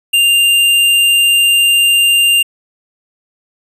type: tone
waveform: square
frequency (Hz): 2794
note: F7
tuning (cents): 0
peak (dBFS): -8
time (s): 0.13-2.43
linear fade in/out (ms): 10
effects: resampled to 32000 Hz